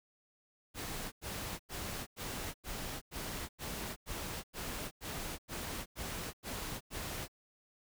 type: noise bursts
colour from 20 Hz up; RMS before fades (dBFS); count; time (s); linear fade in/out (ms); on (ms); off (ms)
pink; -41; 14; 0.74-7.282; 50; 380; 94
effects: none